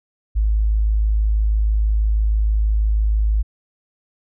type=tone; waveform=sine; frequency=53.1 Hz; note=G#1; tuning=39 cents sharp; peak=-14 dBFS; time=0.35-3.43 s; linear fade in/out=20 ms; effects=none